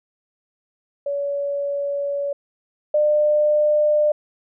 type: tone pair in turn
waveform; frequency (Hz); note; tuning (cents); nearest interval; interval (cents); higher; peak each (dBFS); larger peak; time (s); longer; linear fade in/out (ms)
sine; 567 / 599.9; C#5 / D5; +39 / +37; minor second; 98; second; -21 / -14; second; 1.06-2.33 / 2.94-4.12; first; 5
effects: none